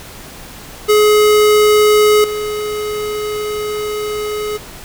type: tone with level steps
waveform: square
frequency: 422.2 Hz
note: G#4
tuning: 29 cents sharp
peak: -8 / -19 dBFS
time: 0.88-4.58 s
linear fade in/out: 20 ms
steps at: 2.24 s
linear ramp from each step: 2 ms
effects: pink hiss -34 dBFS RMS until 4.84 s